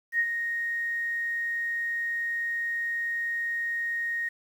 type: tone with ADSR envelope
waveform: sine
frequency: 1864.7 Hz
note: A#6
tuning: in tune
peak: -20 dBFS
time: 0.12-4.29 s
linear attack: 72 ms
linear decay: 58 ms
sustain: -7 dB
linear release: 8 ms
effects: 9-bit